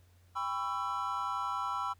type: chord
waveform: triangle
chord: C# half-diminished seventh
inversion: second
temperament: just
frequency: 798.3 / 997.9 / 1108.7 / 1330.5 Hz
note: G5 / B5 / C#6 / E6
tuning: +31 / +18 / 0 / +16 cents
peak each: -39 / -35 / -38 / -34 dBFS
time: 0.35-1.94 s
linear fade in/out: 20 ms
effects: added 89 Hz sine -60 dBFS peak until 1.99 s + pink hiss -70 dBFS RMS until 1.99 s